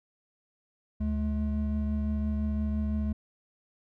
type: tone pair together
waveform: triangle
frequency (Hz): 72.99 / 213.1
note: D2 / G#3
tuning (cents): -10 / +45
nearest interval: octave + perfect fifth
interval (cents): 1855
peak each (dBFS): -27 / -28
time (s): 1-3.13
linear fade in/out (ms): 10
effects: none